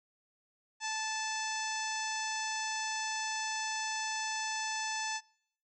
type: harmonic tone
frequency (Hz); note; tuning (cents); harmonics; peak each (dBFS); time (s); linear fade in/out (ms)
875; A5; -10; 1 / 2 / 3 / 4 / 5 / 6 / 7 / 8 / 9; -38 / -40 / -42 / -46 / -47 / -43 / -42 / -48 / -50; 0.8-5.21; 50
effects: noise-tail reverb RT60 0.7 s tail -25 dB re dry